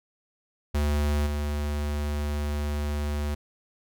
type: tone with level steps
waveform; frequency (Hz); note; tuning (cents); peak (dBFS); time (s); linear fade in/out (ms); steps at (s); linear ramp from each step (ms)
square; 73.6; D2; +4; -23 / -27; 0.74-3.35; 10; 1.26; 10
effects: none